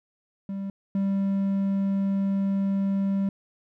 triangle tone pair in turn, 196.1 / 196.1 Hz, G3 / G3, +1 / +1 cents, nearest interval unison, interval 0 cents, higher neither, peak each -27 / -20 dBFS, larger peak second, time 0.49-0.7 / 0.95-3.29 s, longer second, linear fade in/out 2 ms, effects none

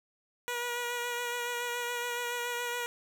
10% pulse tone with vibrato, 482 Hz, B4, 42 cents flat, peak -24 dBFS, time 0.48-2.86 s, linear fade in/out 0 ms, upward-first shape sine, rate 7.1 Hz, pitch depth 19 cents each way, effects none

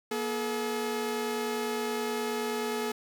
sawtooth tone pair together, 238.8 / 428 Hz, A#3 / A4, +42 / -48 cents, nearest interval minor seventh, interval 1010 cents, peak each -31 / -27 dBFS, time 0.11-2.92 s, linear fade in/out 5 ms, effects 10-bit

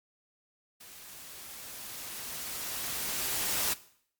white noise with level ramp, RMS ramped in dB -50 to -29 dBFS, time 0.8-3.74 s, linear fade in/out 10 ms, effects noise-tail reverb RT60 0.6 s tail -17 dB re dry + MP3 96 kbps

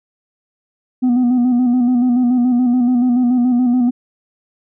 sine tone with vibrato, 246.9 Hz, B3, in tune, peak -8 dBFS, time 1.02-3.91 s, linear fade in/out 20 ms, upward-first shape square, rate 7 Hz, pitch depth 41 cents each way, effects tanh soft clip ceiling -10 dBFS

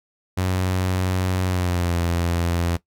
sawtooth tone with pitch glide, 92.5 to 85.81 Hz, F#2 to F2, 0 to -30 cents, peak -16 dBFS, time 0.37-2.77 s, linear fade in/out 10 ms, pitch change -130 cents, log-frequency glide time 1.45-1.96 s, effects noise-tail reverb RT60 0.1 s tail -17 dB re dry

